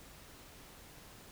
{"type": "silence", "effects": ["pink hiss -55 dBFS RMS until 1.31 s"]}